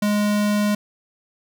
square tone, 207.7 Hz, G#3, in tune, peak -18 dBFS, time 0.02-0.75 s, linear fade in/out 5 ms, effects none

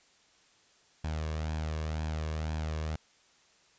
sawtooth tone with flanger, 78.1 Hz, D#2, 7 cents sharp, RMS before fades -34 dBFS, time 1.04-2.96 s, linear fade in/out 5 ms, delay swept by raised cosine 1.2 to 1.82 ms, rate 2 Hz, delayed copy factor +0.5, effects white hiss -64 dBFS RMS until 3.78 s + resampled to 16000 Hz

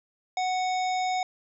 harmonic tone with a mistuned harmonic, 740 Hz, F#5, in tune, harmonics 1 / 3 / 5 / 7 / 9, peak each -25 / -35 / -39 / -42 / -44 dBFS, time 0.37-1.23 s, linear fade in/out 2 ms, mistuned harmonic 9, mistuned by +29 cents, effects none

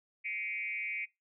sine tone with frequency modulation, 2286 Hz, D7, 47 cents flat, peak -34 dBFS, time 0.24-1.06 s, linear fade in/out 20 ms, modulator 187 Hz, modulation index 1.1, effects noise-tail reverb RT60 0.2 s tail -22 dB re dry

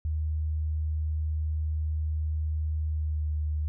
sine tone with pitch glide, 77.4 to 76.03 Hz, D#2 to D#2, -9 to -39 cents, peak -26 dBFS, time 0.05-3.68 s, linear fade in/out 0 ms, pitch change -30 cents, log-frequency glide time 2.89-3.3 s, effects none

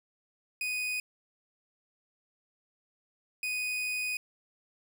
40% pulse tone bursts at uneven times, 2489 Hz, D#7, in tune, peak -30 dBFS, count 2, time 0.61-1 / 3.43-4.17 s, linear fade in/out 2 ms, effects none

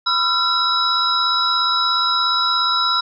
sine tone cluster, 1000 / 1286 / 1363 / 3892 / 5110 Hz, B5 / E6 / F6 / B7 / D#8, +21 / -43 / -43 / -26 / +45 cents, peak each -26 / -28 / -19 / -19 / -24 dBFS, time 0.06-3.01 s, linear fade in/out 10 ms, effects none

